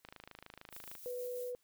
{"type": "click train", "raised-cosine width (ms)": 0.3, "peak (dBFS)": -33, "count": 25, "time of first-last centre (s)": [0.05, 0.952], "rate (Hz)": 26.6}
{"type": "noise with tremolo", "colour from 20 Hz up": "violet", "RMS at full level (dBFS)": -50, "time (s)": [0.7, 1.53], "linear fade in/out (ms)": 50, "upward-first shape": "square", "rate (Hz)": 6.1, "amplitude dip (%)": 30}
{"type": "tone", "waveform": "sine", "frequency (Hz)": 493.9, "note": "B4", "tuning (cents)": 0, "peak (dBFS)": -38, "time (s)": [1.06, 1.55], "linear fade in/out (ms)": 0}
{"effects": ["white hiss -75 dBFS RMS until 1.63 s"]}